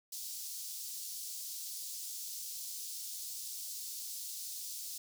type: high-pass noise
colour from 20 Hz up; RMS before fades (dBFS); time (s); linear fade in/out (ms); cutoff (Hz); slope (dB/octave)
pink; -43; 0.12-4.98; 5; 4700; 24
effects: none